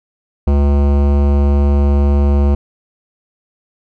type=tone with hard clipping; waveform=sine; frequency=71 Hz; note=C#2; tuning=42 cents sharp; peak=-11 dBFS; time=0.47-2.55 s; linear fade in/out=5 ms; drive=18 dB; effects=none